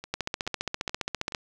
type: two click trains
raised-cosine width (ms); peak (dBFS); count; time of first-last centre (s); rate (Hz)
0.2; -21 / -11; 4 / 19; 0.04-1.322 / 0.14-1.348; 2.34 / 14.9
effects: none